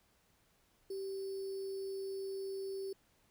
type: tone with sample-and-hold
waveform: sine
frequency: 388.2 Hz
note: G4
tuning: 17 cents flat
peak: -38 dBFS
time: 0.9-2.93 s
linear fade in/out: 5 ms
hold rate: 4900 Hz
effects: pink hiss -72 dBFS RMS until 3.3 s